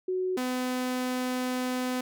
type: tone pair in turn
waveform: sine / sawtooth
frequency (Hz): 370 / 252.8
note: F#4 / B3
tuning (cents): 0 / +41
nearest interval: perfect fifth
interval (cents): 659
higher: first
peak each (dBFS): -26 / -24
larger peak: second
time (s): 0.08-0.37 / 0.37-2.01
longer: second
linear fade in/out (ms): 5
effects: none